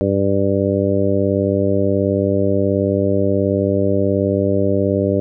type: harmonic tone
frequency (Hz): 98.6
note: G2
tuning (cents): +11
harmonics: 1 / 2 / 3 / 4 / 5 / 6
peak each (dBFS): -21 / -21 / -21 / -21 / -21 / -21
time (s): 0.01-5.2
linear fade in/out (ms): 0
effects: none